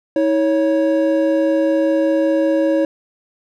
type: tone pair together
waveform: triangle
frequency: 320.3 / 554.6 Hz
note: E4 / C#5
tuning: -50 / +1 cents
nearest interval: minor seventh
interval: 951 cents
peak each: -14 dBFS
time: 0.16-2.85 s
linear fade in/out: 2 ms
effects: none